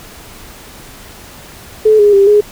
sine tone with pitch steps, 431.9 / 412.3 / 395.9 / 416.4 Hz, A4 / G#4 / G4 / G#4, -32 / -13 / +17 / +5 cents, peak -4 dBFS, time 1.85-2.41 s, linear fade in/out 10 ms, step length 140 ms, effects pink hiss -35 dBFS RMS until 2.51 s

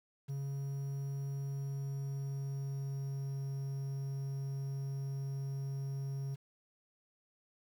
triangle tone with pitch glide, 138.5 to 136.83 Hz, C#3 to C#3, -1 to -22 cents, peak -34 dBFS, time 0.28-6.36 s, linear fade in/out 20 ms, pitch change -21 cents, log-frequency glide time 1.33-3.48 s, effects 10-bit

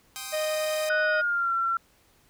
5% pulse chord, C minor, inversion second, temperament equal with one note detuned, 784 / 1046.5 / 1248.1 Hz, G5 / C6 / Eb6, 0 / 0 / +5 cents, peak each -27 / -31 / -26 dBFS, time 0.16-0.89 s, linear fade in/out 0 ms
harmonic tone, 619 Hz, D#5, 9 cents flat, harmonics 1 / 2 / 3 / 4 / 5 / 6 / 8, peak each -26 / -39 / -39 / -40 / -43 / -47 / -43 dBFS, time 0.32-1.22 s, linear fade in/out 20 ms
sine tone with pitch glide, 1480 to 1357.2 Hz, F#6 to F6, 0 to -50 cents, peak -23 dBFS, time 0.9-1.77 s, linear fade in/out 2 ms, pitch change -150 cents, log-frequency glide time 1.01-1.54 s
effects pink hiss -62 dBFS RMS until 2.29 s

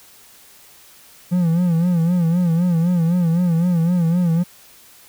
triangle tone with vibrato, 171.6 Hz, F3, 30 cents flat, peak -12 dBFS, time 1.31-4.44 s, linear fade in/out 20 ms, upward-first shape sine, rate 3.9 Hz, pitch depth 94 cents each way, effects white hiss -47 dBFS RMS until 5.08 s

